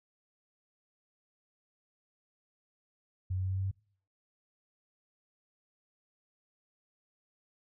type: tone with pitch steps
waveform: sine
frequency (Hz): 92.5 / 93.3 / 94.12 / 94.94 / 95.76 / 96.6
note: F#2 / F#2 / F#2 / F#2 / G2 / G2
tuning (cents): 0 / +15 / +30 / +45 / -40 / -25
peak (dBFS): -30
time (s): 3.3-3.714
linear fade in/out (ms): 10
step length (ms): 69
effects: noise-tail reverb RT60 0.5 s tail -24 dB re dry